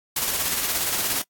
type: noise with tremolo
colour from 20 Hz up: white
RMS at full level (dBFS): -23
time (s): 0.16-1.22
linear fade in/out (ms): 5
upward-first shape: square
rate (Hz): 17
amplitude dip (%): 30
effects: noise-tail reverb RT60 0.1 s tail -24 dB re dry + AAC 64 kbps